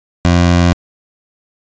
20% pulse tone, 87.31 Hz, F2, in tune, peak -3 dBFS, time 0.25-0.73 s, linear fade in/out 0 ms, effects resampled to 16000 Hz

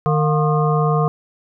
harmonic tone with a mistuned harmonic, 152.7 Hz, D#3, 32 cents flat, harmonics 1 / 3 / 5 / 7 / 8, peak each -16 / -21 / -23 / -24 / -25 dBFS, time 0.06-1.08 s, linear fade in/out 0 ms, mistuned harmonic 5, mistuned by -120 cents, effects none

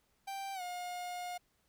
45% pulse tone with pitch glide, 784 to 714.8 Hz, G5 to F5, 0 to +40 cents, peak -39 dBFS, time 0.27-1.38 s, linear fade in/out 10 ms, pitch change -160 cents, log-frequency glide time 0.54-0.62 s, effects pink hiss -75 dBFS RMS until 1.68 s

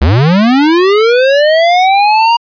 square linear sweep, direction up, 61.7 to 948 Hz, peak -6 dBFS, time 0.01-2.37 s, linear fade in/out 10 ms, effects resampled to 11025 Hz

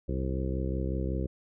harmonic tone with a mistuned harmonic, 65.41 Hz, C2, in tune, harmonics 1 / 2 / 3 / 4 / 5 / 6 / 7 / 8, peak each -31 / -35 / -37 / -42 / -38 / -40 / -43 / -42 dBFS, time 0.08-1.27 s, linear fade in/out 10 ms, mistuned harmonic 8, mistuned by +17 cents, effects none

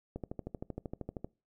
click train, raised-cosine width 2 ms, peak -25 dBFS, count 15, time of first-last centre 0.16-1.245 s, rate 12.9 Hz, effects noise-tail reverb RT60 0.3 s tail -23 dB re dry

